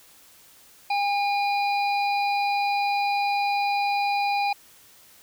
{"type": "harmonic tone", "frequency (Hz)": 810, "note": "G#5", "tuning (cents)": -43, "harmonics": [1, 3, 5, 6], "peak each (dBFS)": [-22, -29, -37, -38], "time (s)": [0.9, 4.53], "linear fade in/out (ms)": 5, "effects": ["white hiss -53 dBFS RMS until 5.22 s"]}